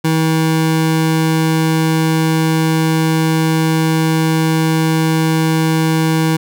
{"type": "tone", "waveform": "25% pulse", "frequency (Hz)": 160, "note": "D#3", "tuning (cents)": 49, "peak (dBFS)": -8, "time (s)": [0.04, 6.37], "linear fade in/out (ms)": 10, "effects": []}